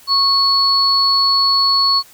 sine tone pair together, 1100 / 4400 Hz, C#6 / C#8, -14 / -14 cents, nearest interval 2 octaves, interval 2400 cents, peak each -17 / -12 dBFS, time 0.07-2.03 s, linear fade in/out 50 ms, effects white hiss -45 dBFS RMS until 2.13 s

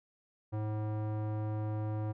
square tone with low-pass filter, 107.2 Hz, A2, 45 cents flat, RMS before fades -35 dBFS, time 0.52-2.13 s, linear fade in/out 20 ms, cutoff 880 Hz, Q 1, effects none

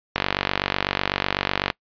click train, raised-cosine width 0.3 ms, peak -3 dBFS, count 75, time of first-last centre 0.16-1.702 s, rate 48 Hz, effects noise-tail reverb RT60 0.1 s tail -24 dB re dry + resampled to 11025 Hz

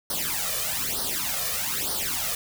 white noise with flanger, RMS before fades -28 dBFS, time 0.1-2.35 s, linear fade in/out 2 ms, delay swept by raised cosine 0.2 to 1.7 ms, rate 1.1 Hz, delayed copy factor +0.85, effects none

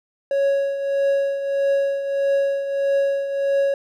triangle tone with tremolo, 554.4 Hz, C#5, in tune, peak -13 dBFS, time 0.31-3.74 s, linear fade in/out 2 ms, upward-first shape triangle, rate 1.6 Hz, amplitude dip 65%, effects none

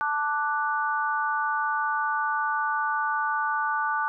sine chord, D major, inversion second, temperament equal, 880 / 1174.7 / 1480 Hz, A5 / D6 / F#6, 0 / 0 / 0 cents, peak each -28 dBFS, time 0.01-4.08 s, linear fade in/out 0 ms, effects none

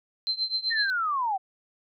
sine tone with tremolo, 4106 Hz, C8, 33 cents flat, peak -22 dBFS, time 0.27-0.9 s, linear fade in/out 0 ms, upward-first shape triangle, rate 7.9 Hz, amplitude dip 95%
sine linear sweep, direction down, 1864.7 to 736 Hz, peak -24 dBFS, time 0.7-1.38 s, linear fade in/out 20 ms
effects none

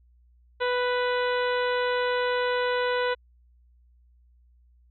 harmonic tone, 494.5 Hz, B4, 2 cents sharp, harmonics 1 / 2 / 3 / 4 / 5 / 6 / 7 / 8, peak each -25 / -30 / -31 / -36 / -40 / -40 / -41 / -41 dBFS, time 0.6-3.15 s, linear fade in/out 20 ms, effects added 60 Hz sine -56 dBFS peak until 4.9 s

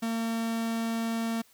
45% pulse tone, 227.7 Hz, A#3, 40 cents flat, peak -28 dBFS, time 0.02-1.42 s, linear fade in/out 10 ms, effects white hiss -61 dBFS RMS until 1.53 s

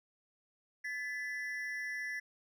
triangle ring-modulated tone, 1864.7 Hz, A#6, in tune, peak -32 dBFS, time 0.84-2.2 s, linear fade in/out 10 ms, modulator 133 Hz, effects none

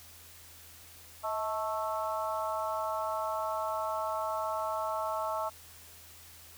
harmonic tone with a mistuned harmonic, 220 Hz, A3, in tune, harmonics 3 / 4 / 5 / 6, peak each -35 / -36 / -37 / -38 dBFS, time 1.23-5.5 s, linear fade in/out 20 ms, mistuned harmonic 3, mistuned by -48 cents, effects added 83 Hz sine -59 dBFS peak until 6.57 s + white hiss -53 dBFS RMS until 6.57 s

